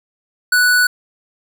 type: tone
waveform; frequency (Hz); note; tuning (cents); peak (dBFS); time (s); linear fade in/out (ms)
square; 1480; F#6; 0; -11; 0.52-0.87; 5
effects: none